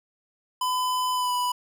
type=tone with pitch glide; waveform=square; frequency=1007 to 988.6 Hz; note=B5 to B5; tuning=+33 to +1 cents; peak=-24 dBFS; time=0.61-1.52 s; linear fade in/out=5 ms; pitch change=-32 cents; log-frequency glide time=1.13-1.33 s; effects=none

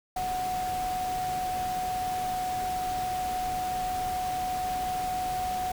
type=tone in noise; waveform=sine; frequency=737 Hz; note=F#5; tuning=7 cents flat; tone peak=-28 dBFS; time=0.16-5.72 s; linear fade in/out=5 ms; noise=pink; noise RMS=-39 dBFS; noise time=0.16-5.72 s; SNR=+8 dB; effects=none

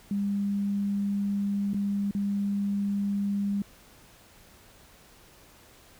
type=tone with dropouts; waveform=sine; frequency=201 Hz; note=G3; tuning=44 cents sharp; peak=-25 dBFS; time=0.11-3.62 s; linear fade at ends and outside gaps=2 ms; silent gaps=1.734-1.744 / 2.11-2.149 s; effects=pink hiss -55 dBFS RMS until 5.99 s

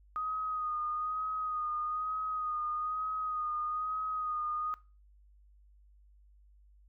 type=tone with vibrato; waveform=sine; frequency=1244.5 Hz; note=D#6; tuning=in tune; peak=-32 dBFS; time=0.16-4.74 s; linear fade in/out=0 ms; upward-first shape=sine; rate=1.1 Hz; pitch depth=32 cents each way; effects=noise-tail reverb RT60 0.3 s tail -19 dB re dry + added 50 Hz sine -58 dBFS peak until 6.88 s

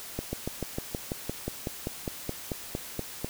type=slowing click train; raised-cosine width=2 ms; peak=-17 dBFS; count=17; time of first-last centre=0.19-3.245 s; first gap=140 ms; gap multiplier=1.04; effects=white hiss -42 dBFS RMS until 3.29 s

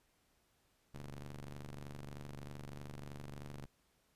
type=ring-modulated tone; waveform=sawtooth; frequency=72.8 Hz; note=D2; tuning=15 cents flat; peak=-39 dBFS; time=0.94-3.66 s; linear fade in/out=5 ms; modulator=61.2 Hz; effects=pink hiss -75 dBFS RMS until 4.15 s + resampled to 32000 Hz

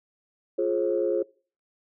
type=tone cluster; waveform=sine; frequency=349.7 / 420.1 / 536 Hz; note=F4 / G#4 / C5; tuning=+2 / +20 / +42 cents; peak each=-26 dBFS; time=0.58-1.23 s; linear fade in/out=10 ms; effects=noise-tail reverb RT60 0.4 s tail -23 dB re dry + tanh soft clip ceiling -13 dBFS

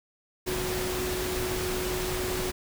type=tone in noise; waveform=sine; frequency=367.2 Hz; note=F#4; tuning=13 cents flat; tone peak=-31 dBFS; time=0.46-2.52 s; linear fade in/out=20 ms; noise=pink; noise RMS=-32 dBFS; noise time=0.46-2.52 s; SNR=-2 dB; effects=none

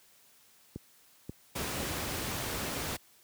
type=click train; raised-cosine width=3 ms; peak=-25 dBFS; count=3; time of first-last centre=0.76-1.83 s; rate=1.87 Hz
type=noise; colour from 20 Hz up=pink; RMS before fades=-35 dBFS; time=1.55-2.97 s; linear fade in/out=10 ms
effects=white hiss -62 dBFS RMS until 3.23 s + high-pass 60 Hz 12 dB/octave

